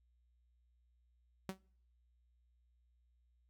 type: tone with exponential decay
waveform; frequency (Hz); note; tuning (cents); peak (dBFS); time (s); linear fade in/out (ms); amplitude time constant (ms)
sawtooth; 189.8; F#3; +44; -32; 1.49-1.59; 0; 20
effects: noise-tail reverb RT60 0.6 s tail -26 dB re dry + added 60 Hz sine -70 dBFS peak until 3.49 s